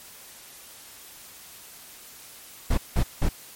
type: noise bursts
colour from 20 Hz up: brown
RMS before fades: -20 dBFS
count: 3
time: 2.7-3.291 s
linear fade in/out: 10 ms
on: 77 ms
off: 180 ms
effects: white hiss -46 dBFS RMS until 3.55 s + MP3 64 kbps